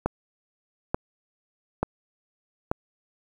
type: click train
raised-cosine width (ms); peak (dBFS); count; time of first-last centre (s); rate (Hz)
1; -9; 4; 0.06-2.715; 1.13
effects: 8-bit